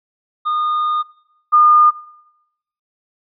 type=tone pair in turn; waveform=triangle / sine; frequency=1223 / 1215.3 Hz; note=D#6 / D#6; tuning=-30 / -41 cents; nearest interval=unison; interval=11 cents; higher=first; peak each=-14 / -7 dBFS; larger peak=second; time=0.45-1.03 / 1.52-1.91 s; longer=first; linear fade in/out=20 ms; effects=noise-tail reverb RT60 0.9 s tail -21 dB re dry + resampled to 11025 Hz